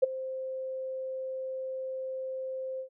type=tone with ADSR envelope; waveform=sine; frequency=523.3 Hz; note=C5; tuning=in tune; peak=-16 dBFS; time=0.02-2.89 s; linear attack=15 ms; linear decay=15 ms; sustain=-17 dB; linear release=94 ms; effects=none